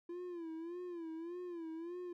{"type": "tone with vibrato", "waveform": "triangle", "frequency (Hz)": 340, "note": "F4", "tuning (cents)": -46, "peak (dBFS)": -40, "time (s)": [0.09, 2.13], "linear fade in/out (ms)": 5, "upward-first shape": "sine", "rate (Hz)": 1.7, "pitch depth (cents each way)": 100, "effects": []}